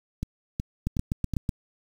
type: two click trains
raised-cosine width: 5 ms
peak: -13 / -16 dBFS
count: 6 / 4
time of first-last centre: 0.87-1.492 / 0.23-1.337 s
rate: 8.04 / 2.71 Hz
effects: 7-bit